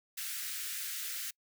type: high-pass noise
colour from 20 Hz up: white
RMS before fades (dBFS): -39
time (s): 0.17-1.31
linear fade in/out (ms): 10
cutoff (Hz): 1400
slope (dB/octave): 48
effects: noise-tail reverb RT60 0.1 s tail -26 dB re dry